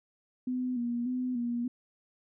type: tone with vibrato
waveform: sine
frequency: 245.4 Hz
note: B3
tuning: 11 cents flat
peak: -29 dBFS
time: 0.47-1.68 s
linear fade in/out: 5 ms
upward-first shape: square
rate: 1.7 Hz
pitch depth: 48 cents each way
effects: none